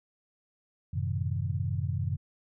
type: chord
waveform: sine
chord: F# diminished seventh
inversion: none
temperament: equal with one note detuned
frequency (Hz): 92.5 / 110 / 130.81 / 158.74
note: F#2 / A2 / C3 / Eb3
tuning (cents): 0 / 0 / 0 / +35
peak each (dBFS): -31 / -35 / -33 / -37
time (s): 0.93-2.17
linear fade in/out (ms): 10
effects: none